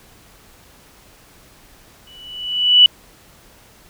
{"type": "tone with exponential growth", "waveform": "sine", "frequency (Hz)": 2960, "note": "F#7", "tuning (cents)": 0, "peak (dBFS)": -3, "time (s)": [2.07, 2.86], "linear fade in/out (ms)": 2, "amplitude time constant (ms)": 170, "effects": ["pink hiss -48 dBFS RMS until 3.89 s"]}